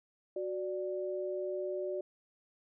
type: tone pair together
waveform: sine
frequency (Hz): 370 / 587.7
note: F#4 / D5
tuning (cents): 0 / +1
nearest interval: minor sixth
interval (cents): 801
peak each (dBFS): -36 / -37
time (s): 0.36-2.01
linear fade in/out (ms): 5
effects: none